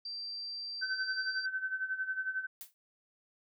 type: tone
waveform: sine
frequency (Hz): 4699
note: D8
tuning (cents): 0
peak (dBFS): -38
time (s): 0.05-1.46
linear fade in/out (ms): 5
type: tone with tremolo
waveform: sine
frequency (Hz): 1530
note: G6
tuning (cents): -42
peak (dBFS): -30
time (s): 0.81-2.47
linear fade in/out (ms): 20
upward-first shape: sine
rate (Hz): 11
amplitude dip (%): 75
type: noise with exponential decay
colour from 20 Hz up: blue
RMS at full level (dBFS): -41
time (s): 2.61-2.74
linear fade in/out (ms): 0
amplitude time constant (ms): 28
effects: none